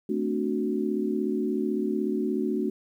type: chord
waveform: sine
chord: D dominant seventh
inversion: second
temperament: equal with one note detuned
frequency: 220 / 257.4 / 293.7 / 370 Hz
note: A3 / C4 / D4 / F#4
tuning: 0 / -28 / 0 / 0 cents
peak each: -29 / -33 / -30 / -29 dBFS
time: 0.09-2.7 s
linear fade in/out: 5 ms
effects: 10-bit